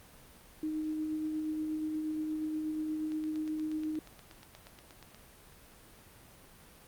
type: tone with tremolo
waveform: sine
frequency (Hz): 310.1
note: D#4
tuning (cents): -6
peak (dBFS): -31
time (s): 0.63-3.99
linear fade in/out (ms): 2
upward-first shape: sine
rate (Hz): 8.4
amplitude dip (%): 25
type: click train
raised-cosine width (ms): 0.2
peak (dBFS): -33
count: 18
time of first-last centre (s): 3.12-5.146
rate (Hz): 8.39
effects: pink hiss -56 dBFS RMS until 6.87 s + Opus 32 kbps